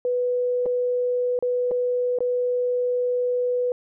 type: tone with dropouts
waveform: sine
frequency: 493.9 Hz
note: B4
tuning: in tune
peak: -20 dBFS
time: 0.05-3.72 s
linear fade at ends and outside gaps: 1 ms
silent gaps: 0.658-0.662 / 1.39-1.425 / 1.711-1.715 / 2.187-2.205 s
effects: none